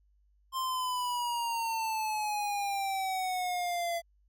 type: exponential sweep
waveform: square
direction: down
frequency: 1055 to 675 Hz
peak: -31 dBFS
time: 0.52-4.02 s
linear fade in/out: 50 ms
effects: added 50 Hz sine -64 dBFS peak until 4.28 s